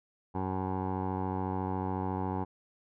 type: tone with low-pass filter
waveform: 15% pulse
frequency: 94 Hz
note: F#2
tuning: 28 cents sharp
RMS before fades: -33 dBFS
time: 0.34-2.45 s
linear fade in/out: 20 ms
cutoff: 840 Hz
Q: 3.5
effects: none